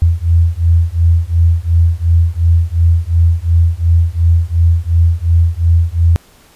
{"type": "beating tone pair", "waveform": "sine", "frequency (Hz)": [82.6, 85.4], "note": ["E2", "F2"], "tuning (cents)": [4, -38], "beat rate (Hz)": 2.8, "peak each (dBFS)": -11, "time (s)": [0.02, 6.16], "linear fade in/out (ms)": 0, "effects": ["pink hiss -46 dBFS RMS until 6.55 s", "resampled to 32000 Hz"]}